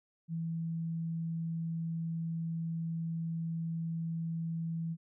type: tone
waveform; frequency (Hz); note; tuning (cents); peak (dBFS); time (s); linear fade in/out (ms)
sine; 164.7; E3; -1; -33; 0.28-4.97; 50
effects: none